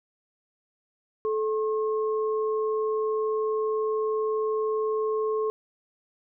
sine tone pair together, 433.6 / 1078.2 Hz, A4 / C#6, -25 / -48 cents, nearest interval octave + major third, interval 1577 cents, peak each -24 / -33 dBFS, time 1.25-5.5 s, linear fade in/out 0 ms, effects none

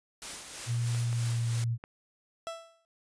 white noise with tremolo, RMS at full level -39 dBFS, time 0.22-1.64 s, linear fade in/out 0 ms, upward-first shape sine, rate 3.1 Hz, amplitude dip 45%
sine tone with pitch glide, 118.5 to 116.67 Hz, A#2 to A#2, +29 to +2 cents, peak -27 dBFS, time 0.66-1.78 s, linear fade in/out 50 ms, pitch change -27 cents, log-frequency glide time 1.06-1.46 s
clicks, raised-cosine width 0.5 ms, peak -28 dBFS, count 3, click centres 0.948 / 1.129 / 1.839 s
30% pulse tone with exponential decay, 663 Hz, E5, 10 cents sharp, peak -30 dBFS, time 2.47-2.85 s, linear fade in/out 0 ms, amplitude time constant 81 ms
effects resampled to 22050 Hz

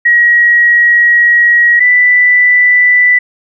sine tone pair in turn, 1902 / 1980.9 Hz, A#6 / B6, +34 / +5 cents, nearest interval minor second, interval 71 cents, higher second, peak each -4 dBFS, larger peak neither, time 0.05-1.8 / 1.8-3.19 s, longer first, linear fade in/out 10 ms, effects none

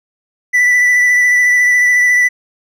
triangle tone with vibrato, 1975.5 Hz, B6, in tune, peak -6 dBFS, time 0.53-2.29 s, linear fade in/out 20 ms, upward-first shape sine, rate 14 Hz, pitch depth 17 cents each way, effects none

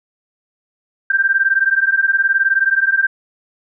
sine beating tone pair, 1568 / 1587 Hz, G6 / G6, 0 / +21 cents, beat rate 19 Hz, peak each -15 dBFS, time 1.1-3.07 s, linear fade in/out 5 ms, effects none

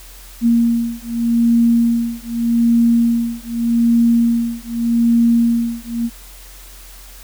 sine beating tone pair, 233.1 / 233.93 Hz, A#3 / A#3, 0 / +6 cents, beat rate 0.83 Hz, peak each -15 dBFS, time 0.41-6.1 s, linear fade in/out 50 ms, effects added 44 Hz sine -38 dBFS peak until 7.23 s + white hiss -41 dBFS RMS until 7.23 s

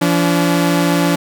sawtooth tone pair together, 170.71 / 287.1 Hz, F3 / D4, -39 / -39 cents, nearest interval major sixth, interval 900 cents, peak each -11 dBFS, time 0.01-1.16 s, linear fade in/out 10 ms, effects none

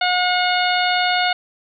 harmonic tone, 723 Hz, F#5, 40 cents flat, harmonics 1 / 2 / 3 / 4 / 5 / 6, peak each -19 / -22 / -24 / -25 / -26 / -27 dBFS, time 0.01-1.33 s, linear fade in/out 5 ms, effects none

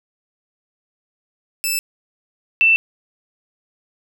10% pulse / sine tone pair in turn, 2637 / 2669 Hz, E7 / E7, 0 / +21 cents, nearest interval unison, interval 21 cents, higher second, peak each -10 dBFS, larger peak neither, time 1.64-1.79 / 2.61-2.76 s, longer neither, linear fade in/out 0 ms, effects none

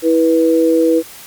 sine tone pair together, 326.4 / 489 Hz, E4 / B4, -17 / -17 cents, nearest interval perfect fifth, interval 700 cents, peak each -12 dBFS, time 0.02-1.03 s, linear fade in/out 50 ms, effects white hiss -36 dBFS RMS until 1.26 s + Opus 48 kbps

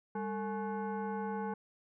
sine tone with frequency modulation, 199.7 Hz, G3, 32 cents sharp, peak -34 dBFS, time 0.15-1.54 s, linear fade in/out 5 ms, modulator 648 Hz, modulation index 1.3, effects none

